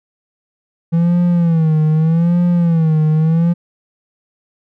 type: tone with vibrato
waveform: triangle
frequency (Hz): 164.81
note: E3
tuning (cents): 0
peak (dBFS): -8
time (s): 0.92-3.54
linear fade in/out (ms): 20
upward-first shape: sine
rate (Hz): 0.82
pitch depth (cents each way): 110
effects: none